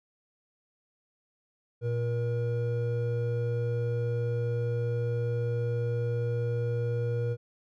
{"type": "tone pair together", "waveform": "triangle", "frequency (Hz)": [117.4, 476.8], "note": ["A#2", "A#4"], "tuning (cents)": [13, 39], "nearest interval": "2 octaves", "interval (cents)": 2426, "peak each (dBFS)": [-26, -30], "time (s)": [1.81, 7.37], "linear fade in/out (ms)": 50, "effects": []}